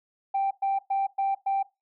sine tone bursts, 784 Hz, G5, in tune, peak -21 dBFS, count 5, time 0.34-1.63 s, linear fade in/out 10 ms, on 170 ms, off 110 ms, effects noise-tail reverb RT60 0.2 s tail -17 dB re dry + tanh soft clip ceiling -20 dBFS

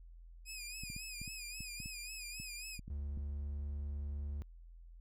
15% pulse tone with vibrato, 2489 Hz, D#7, in tune, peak -37 dBFS, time 0.45-2.8 s, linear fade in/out 50 ms, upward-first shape sine, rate 3.7 Hz, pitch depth 76 cents each way
clicks, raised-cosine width 5 ms, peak -35 dBFS, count 12, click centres 0.836 / 0.901 / 0.964 / 1.216 / 1.278 / 1.606 / 1.802 / 1.859 / 2.4 / 2.793 / 2.88 / 3.174 s
triangle tone with pitch glide, 71.6 to 72.06 Hz, D2 to D2, -43 to -32 cents, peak -36 dBFS, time 2.9-4.42 s, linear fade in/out 0 ms, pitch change +11 cents, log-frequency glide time 3.12-3.57 s
effects added 42 Hz sine -52 dBFS peak until 5 s

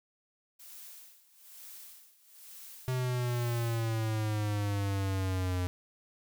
blue noise with tremolo, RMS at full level -48 dBFS, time 0.59-4.09 s, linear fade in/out 10 ms, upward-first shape sine, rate 1.1 Hz, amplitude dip 85%
square exponential sweep, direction down, 128.9 to 89.5 Hz, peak -30 dBFS, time 2.88-5.67 s, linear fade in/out 0 ms
effects none

